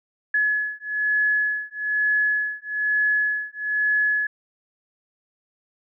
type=beating tone pair; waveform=sine; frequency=1700 / 1701.1 Hz; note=G#6 / G#6; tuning=+40 / +41 cents; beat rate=1.1 Hz; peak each=-23 dBFS; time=0.34-4.27 s; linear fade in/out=5 ms; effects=none